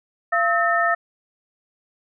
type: tone cluster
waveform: sine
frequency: 684 / 1292 / 1809 Hz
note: F5 / E6 / A6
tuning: -36 / -35 / +48 cents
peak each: -21 dBFS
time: 0.32-0.95 s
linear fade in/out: 10 ms
effects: none